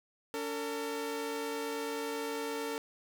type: tone pair together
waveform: sawtooth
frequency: 285.2 / 452.5 Hz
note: C#4 / A4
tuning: +49 / +48 cents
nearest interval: minor sixth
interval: 799 cents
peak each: -36 / -32 dBFS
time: 0.34-2.78 s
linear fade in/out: 0 ms
effects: none